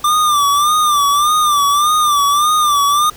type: tone with vibrato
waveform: square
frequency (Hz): 1184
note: D6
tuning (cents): +14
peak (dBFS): -11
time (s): 0.04-3.1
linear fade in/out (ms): 5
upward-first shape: sine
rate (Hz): 1.7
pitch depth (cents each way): 76
effects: pink hiss -39 dBFS RMS until 3.16 s